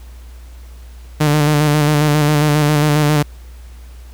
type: tone with vibrato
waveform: sawtooth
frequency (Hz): 149.4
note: D3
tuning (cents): +30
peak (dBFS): -7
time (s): 1.2-3.23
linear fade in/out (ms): 10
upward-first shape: square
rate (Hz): 7.4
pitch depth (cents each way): 32
effects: added 60 Hz sine -33 dBFS peak until 4.13 s + pink hiss -48 dBFS RMS until 4.13 s